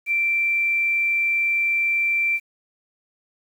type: tone with quantisation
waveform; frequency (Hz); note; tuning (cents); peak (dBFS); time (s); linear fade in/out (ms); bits
sine; 2349; D7; 0; -18; 0.06-2.4; 50; 8
effects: none